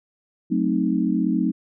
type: chord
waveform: sine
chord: F# diminished seventh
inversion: none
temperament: equal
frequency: 185 / 220 / 261.6 / 311.1 Hz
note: F#3 / A3 / C4 / Eb4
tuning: 0 / 0 / 0 / 0 cents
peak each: -24 dBFS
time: 0.5-1.52 s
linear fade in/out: 20 ms
effects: none